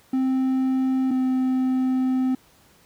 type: tone pair in turn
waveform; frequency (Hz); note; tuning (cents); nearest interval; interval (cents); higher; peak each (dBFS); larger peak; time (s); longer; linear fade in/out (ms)
triangle; 261.6 / 258.4; C4 / C4; 0 / -21; unison; 21; first; -17; neither; 0.13-1.11 / 1.11-2.35; second; 5
effects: pink hiss -56 dBFS RMS until 2.85 s + high-pass 60 Hz 12 dB/octave